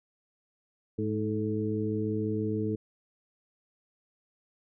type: harmonic tone with a mistuned harmonic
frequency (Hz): 106.3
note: G#2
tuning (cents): +41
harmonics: 1 / 2 / 3 / 4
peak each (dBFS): -33 / -33 / -33 / -33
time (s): 0.98-2.76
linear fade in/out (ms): 10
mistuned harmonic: 4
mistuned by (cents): +34
effects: none